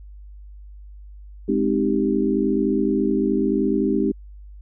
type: chord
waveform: sine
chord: Ab major seventh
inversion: none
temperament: equal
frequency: 207.7 / 261.6 / 311.1 / 392 Hz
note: Ab3 / C4 / Eb4 / G4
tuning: 0 / 0 / 0 / 0 cents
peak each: -23 dBFS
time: 1.48-4.12 s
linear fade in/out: 10 ms
effects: added 50 Hz sine -38 dBFS peak until 4.61 s